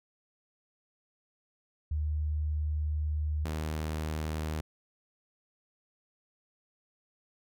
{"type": "tone pair in turn", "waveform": ["sine", "sawtooth"], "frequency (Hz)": [75.9, 77.76], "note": ["D#2", "D#2"], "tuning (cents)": [-42, 0], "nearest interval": "unison", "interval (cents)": 42, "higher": "second", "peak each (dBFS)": -28, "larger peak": "neither", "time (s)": [[1.91, 3.45], [3.45, 4.61]], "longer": "first", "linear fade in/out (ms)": 5, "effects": []}